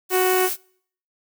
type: noise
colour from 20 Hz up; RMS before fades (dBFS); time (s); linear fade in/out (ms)
blue; -26; 0.09-0.57; 50
type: harmonic tone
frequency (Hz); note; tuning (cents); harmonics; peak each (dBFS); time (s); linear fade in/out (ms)
370; F#4; 0; 1 / 2 / 3 / 4 / 5 / 6 / 7 / 8; -18 / -24 / -28 / -30 / -32 / -34 / -35 / -36; 0.1-0.5; 50
effects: noise-tail reverb RT60 0.6 s tail -25 dB re dry